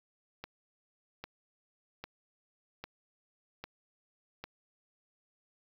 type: click train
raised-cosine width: 0.3 ms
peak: -25 dBFS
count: 6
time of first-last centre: 0.44-4.44 s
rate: 1.25 Hz
effects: 9-bit